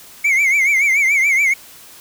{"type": "tone with vibrato", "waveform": "triangle", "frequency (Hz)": 2200, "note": "C#7", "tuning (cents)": -14, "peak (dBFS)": -10, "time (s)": [0.24, 1.54], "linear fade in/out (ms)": 10, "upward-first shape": "triangle", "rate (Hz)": 7, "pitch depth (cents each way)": 130, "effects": ["white hiss -41 dBFS RMS until 2 s"]}